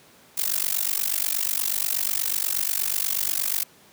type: noise with amplitude modulation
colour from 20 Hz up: blue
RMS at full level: -21 dBFS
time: 0.37-3.64 s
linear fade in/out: 10 ms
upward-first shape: sine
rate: 48.3 Hz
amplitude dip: 100%
effects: pink hiss -53 dBFS RMS until 3.92 s + high-pass 150 Hz 12 dB/octave